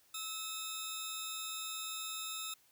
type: tone pair together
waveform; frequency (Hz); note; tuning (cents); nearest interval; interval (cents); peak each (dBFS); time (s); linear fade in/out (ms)
15% pulse; 1300 / 3677; E6 / A#7; -24 / -24; octave + tritone; 1800; -38 / -34; 0.14-2.54; 5
effects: white hiss -68 dBFS RMS until 2.71 s